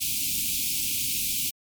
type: band-stop noise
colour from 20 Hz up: white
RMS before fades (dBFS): -27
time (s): 0-1.51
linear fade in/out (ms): 20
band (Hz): 310 to 2300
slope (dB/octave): 96
effects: MP3 96 kbps